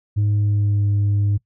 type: tone with pitch glide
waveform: sine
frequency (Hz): 103.83 to 101.87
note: G#2 to G#2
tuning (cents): 0 to -33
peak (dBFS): -13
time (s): 0.16-1.38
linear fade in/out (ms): 20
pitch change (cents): -33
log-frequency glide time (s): 0.34-0.86
effects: noise-tail reverb RT60 0.1 s tail -20 dB re dry + tanh soft clip ceiling -14 dBFS